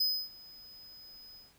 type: tone with ADSR envelope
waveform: square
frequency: 5030 Hz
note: D#8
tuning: 18 cents sharp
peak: -26 dBFS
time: 0-1.54 s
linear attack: 7 ms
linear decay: 280 ms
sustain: -24 dB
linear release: 180 ms
effects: pink hiss -65 dBFS RMS until 1.58 s